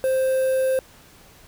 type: tone with quantisation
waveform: triangle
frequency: 524 Hz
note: C5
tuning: 2 cents sharp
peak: -16 dBFS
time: 0.04-0.79 s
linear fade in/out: 0 ms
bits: 6
effects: pink hiss -50 dBFS RMS until 1.47 s